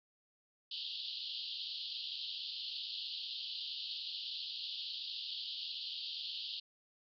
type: band-pass noise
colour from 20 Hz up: white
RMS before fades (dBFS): -43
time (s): 0.71-6.6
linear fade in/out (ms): 5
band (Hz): 2900 to 4700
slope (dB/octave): 96
effects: none